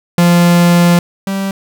45% pulse tone pair in turn, 173.5 / 194.75 Hz, F3 / G3, -11 / -11 cents, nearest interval major second, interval 200 cents, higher second, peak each -6 / -15 dBFS, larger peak first, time 0.18-0.99 / 1.27-1.51 s, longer first, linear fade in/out 2 ms, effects none

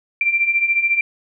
sine beating tone pair, 2349 / 2363 Hz, D7 / D7, 0 / +10 cents, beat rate 14 Hz, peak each -21 / -16 dBFS, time 0.21-1.01 s, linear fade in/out 2 ms, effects none

